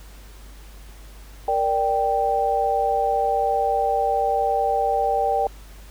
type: chord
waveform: sine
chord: G minor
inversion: first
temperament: equal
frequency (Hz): 466.2 / 587.3 / 784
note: Bb4 / D5 / G5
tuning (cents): 0 / 0 / 0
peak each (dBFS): -25 / -25 / -20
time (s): 1.48-5.47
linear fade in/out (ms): 2
effects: added 50 Hz sine -40 dBFS peak until 5.9 s + pink hiss -49 dBFS RMS until 5.9 s